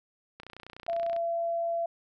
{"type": "click train", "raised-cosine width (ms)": 0.3, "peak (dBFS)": -28, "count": 24, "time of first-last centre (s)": [0.4, 1.164], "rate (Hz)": 30.1}
{"type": "tone", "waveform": "sine", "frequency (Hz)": 676, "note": "E5", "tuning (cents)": 43, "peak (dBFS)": -27, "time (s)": [0.88, 1.86], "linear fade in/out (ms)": 5}
{"effects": []}